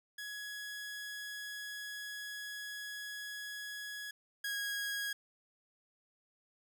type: tone pair in turn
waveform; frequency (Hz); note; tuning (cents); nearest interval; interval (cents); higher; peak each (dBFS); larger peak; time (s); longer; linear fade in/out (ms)
sawtooth; 1676 / 1649.1; G#6 / G#6; +15 / -13; unison; 28; first; -38 / -32; second; 0.18-4.11 / 4.44-5.13; first; 5
effects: none